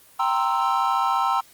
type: chord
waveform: triangle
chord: C dominant seventh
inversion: second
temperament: equal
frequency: 784 / 932.3 / 1046.5 / 1318.5 Hz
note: G5 / Bb5 / C6 / E6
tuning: 0 / 0 / 0 / 0 cents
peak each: -23 dBFS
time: 0.19-1.41 s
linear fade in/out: 10 ms
effects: white hiss -52 dBFS RMS until 1.53 s + Opus 24 kbps